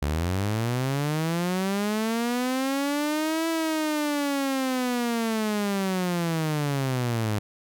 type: linear two-way sweep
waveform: sawtooth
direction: up then down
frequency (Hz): 69.3 to 329.6 to 102.2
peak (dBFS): -20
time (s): 0.02-7.39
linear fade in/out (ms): 5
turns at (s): 3.48
effects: none